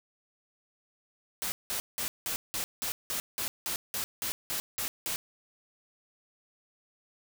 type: noise bursts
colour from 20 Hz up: white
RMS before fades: -33 dBFS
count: 14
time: 1.42-5.16 s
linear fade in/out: 0 ms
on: 100 ms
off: 180 ms
effects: none